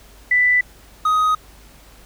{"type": "tone pair in turn", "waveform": ["sine", "triangle"], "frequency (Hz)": [1985, 1253.8], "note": ["B6", "D#6"], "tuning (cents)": [8, 13], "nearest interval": "minor sixth", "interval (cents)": 795, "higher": "first", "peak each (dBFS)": -12, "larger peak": "neither", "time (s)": [[0.31, 0.61], [1.05, 1.35]], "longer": "neither", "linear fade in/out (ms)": 5, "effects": ["added 50 Hz sine -46 dBFS peak until 2.05 s", "pink hiss -48 dBFS RMS until 2.05 s"]}